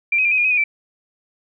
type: tone with pitch steps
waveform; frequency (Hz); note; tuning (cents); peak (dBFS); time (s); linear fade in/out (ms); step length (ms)
sine; 2367 / 2528 / 2388 / 2528 / 2424 / 2533 / 2461 / 2330; D7 / D#7 / D7 / D#7 / D#7 / D#7 / D#7 / D7; +13 / +27 / +28 / +27 / -46 / +30 / -20 / -14; -14; 0.12-0.64; 5; 65
effects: none